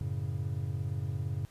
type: chord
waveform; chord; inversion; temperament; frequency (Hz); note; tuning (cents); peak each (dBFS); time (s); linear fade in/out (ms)
triangle; F# minor; none; equal; 92.5 / 110 / 138.59; F#2 / A2 / C#3; 0 / 0 / 0; -34; 0.01-1.45; 0
effects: pink hiss -62 dBFS RMS until 1.5 s + resampled to 32000 Hz